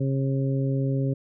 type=harmonic tone; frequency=135.4 Hz; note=C#3; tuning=40 cents flat; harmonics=1 / 2 / 3 / 4; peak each=-23 / -29 / -33 / -35 dBFS; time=0-1.14 s; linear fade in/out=10 ms; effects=none